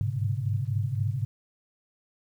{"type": "tone cluster", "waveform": "sine", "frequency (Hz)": [100, 103.9, 127.7, 140.7], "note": ["G2", "G#2", "C3", "C#3"], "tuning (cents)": [35, 1, -42, 26], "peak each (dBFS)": [-34, -28, -31, -33], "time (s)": [0.01, 1.25], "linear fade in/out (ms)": 0, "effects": ["10-bit"]}